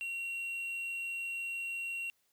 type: tone with quantisation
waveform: triangle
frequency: 2743 Hz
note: F7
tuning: 32 cents flat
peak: -34 dBFS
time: 0.01-2.1 s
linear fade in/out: 0 ms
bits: 10
effects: white hiss -75 dBFS RMS until 2.32 s